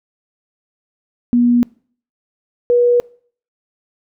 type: tone pair in turn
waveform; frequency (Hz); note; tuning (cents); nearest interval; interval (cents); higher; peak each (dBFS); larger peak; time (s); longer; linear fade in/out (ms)
sine; 241.2 / 483.8; B3 / B4; -41 / -36; octave; 1205; second; -9; neither; 1.33-1.63 / 2.7-3; neither; 0
effects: noise-tail reverb RT60 0.5 s tail -25 dB re dry